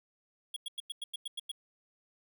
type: tone bursts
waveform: square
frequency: 3332 Hz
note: G#7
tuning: 5 cents sharp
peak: -36 dBFS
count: 9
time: 0.54-1.516 s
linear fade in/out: 5 ms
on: 24 ms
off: 95 ms
effects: none